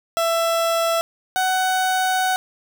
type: tone pair in turn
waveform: 30% pulse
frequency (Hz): 666 / 747.6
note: E5 / F#5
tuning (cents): +18 / +18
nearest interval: major second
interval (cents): 200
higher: second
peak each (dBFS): -15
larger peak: neither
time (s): 0.17-1.01 / 1.36-2.36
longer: second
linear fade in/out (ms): 0
effects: none